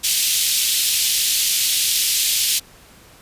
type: high-pass noise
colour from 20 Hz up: pink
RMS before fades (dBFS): -18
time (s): 0.03-2.6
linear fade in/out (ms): 20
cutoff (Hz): 3000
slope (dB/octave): 24
effects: pink hiss -47 dBFS RMS until 3.21 s + resampled to 32000 Hz